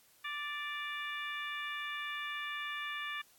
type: harmonic tone with a mistuned harmonic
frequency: 587.3 Hz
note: D5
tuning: in tune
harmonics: 2 / 3 / 4 / 5 / 6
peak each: -43 / -41 / -43 / -47 / -47 dBFS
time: 0.24-3.22 s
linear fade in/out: 10 ms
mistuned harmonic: 5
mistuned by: -38 cents
effects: white hiss -65 dBFS RMS until 3.38 s + AAC 64 kbps